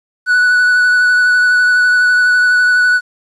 triangle tone with vibrato, 1480 Hz, F#6, in tune, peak -6 dBFS, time 0.26-3.01 s, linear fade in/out 50 ms, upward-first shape sine, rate 12 Hz, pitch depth 15 cents each way, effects resampled to 24000 Hz + 8-bit

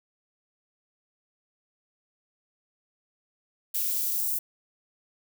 violet noise with high-pass filter sweep, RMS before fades -28 dBFS, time 3.74-4.39 s, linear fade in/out 10 ms, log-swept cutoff 1600 to 7600 Hz, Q 0.79, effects none

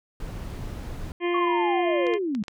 brown noise, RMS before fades -34 dBFS, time 0.2-1.12 s, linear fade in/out 2 ms
harmonic tone, 349.2 Hz, F4, in tune, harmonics 1 / 2 / 3 / 5 / 6 / 7 / 8 / 9, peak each -23 / -35 / -33 / -39 / -34 / -38 / -46 / -41 dBFS, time 1.2-2.19 s, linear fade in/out 50 ms
sine linear sweep, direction down, 1126 to 189.9 Hz, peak -24 dBFS, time 1.34-2.43 s, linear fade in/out 5 ms
clicks, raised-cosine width 0.2 ms, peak -22 dBFS, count 5, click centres 2.068 / 2.138 / 2.35 / 2.438 / 2.482 s
effects none

